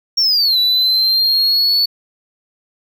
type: linear two-way sweep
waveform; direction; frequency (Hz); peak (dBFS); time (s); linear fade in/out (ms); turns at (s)
triangle; down then up; 5588 to 3937 to 4462; -10; 0.17-1.86; 10; 0.58
effects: none